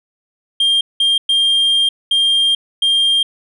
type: tone bursts at uneven times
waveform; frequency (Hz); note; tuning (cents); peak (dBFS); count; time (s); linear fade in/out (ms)
sine; 3202; G7; +36; -8; 5; 0.6-0.81 / 1-1.18 / 1.29-1.89 / 2.11-2.55 / 2.82-3.23; 5
effects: tanh soft clip ceiling -10 dBFS